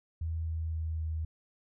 sine tone with pitch steps, 81.3 / 80.69 / 80.09 / 79.49 Hz, E2 / E2 / E2 / D#2, -23 / -36 / -49 / +38 cents, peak -31 dBFS, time 0.21-1.25 s, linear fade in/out 5 ms, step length 260 ms, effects none

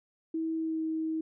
sine tone with pitch glide, 323.1 to 318.7 Hz, E4 to D#4, -35 to +42 cents, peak -29 dBFS, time 0.34-1.21 s, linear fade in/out 5 ms, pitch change -23 cents, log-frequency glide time 0.55-0.82 s, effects none

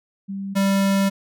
sine / square tone pair in turn, 196 / 196 Hz, G3 / G3, 0 / 0 cents, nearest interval unison, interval 0 cents, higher neither, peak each -26 / -17 dBFS, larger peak second, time 0.28-0.55 / 0.55-1.1 s, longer second, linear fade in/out 20 ms, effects none

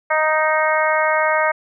harmonic tone, 311.1 Hz, D#4, in tune, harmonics 2 / 3 / 4 / 5 / 6 / 7, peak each -19 / -21 / -22 / -23 / -24 / -24 dBFS, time 0.1-1.52 s, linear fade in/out 10 ms, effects none

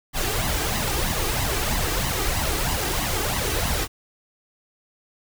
pink noise with flanger, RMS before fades -24 dBFS, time 0.13-3.88 s, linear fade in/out 50 ms, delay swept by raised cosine 1 to 2.6 ms, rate 3.1 Hz, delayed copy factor +0.65, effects none

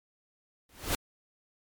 pink noise with exponential growth, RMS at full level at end -25 dBFS, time 0.69-0.95 s, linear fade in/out 2 ms, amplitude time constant 56 ms, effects MP3 96 kbps

